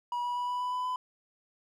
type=tone with pitch steps; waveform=triangle; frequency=968 / 974.2 / 980.4 / 986.6 / 992.9 / 999.2 / 1005.6 Hz; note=B5 / B5 / B5 / B5 / B5 / B5 / B5; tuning=-35 / -24 / -13 / -2 / +9 / +20 / +31 cents; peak=-28 dBFS; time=0.12-0.96 s; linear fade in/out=2 ms; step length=120 ms; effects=none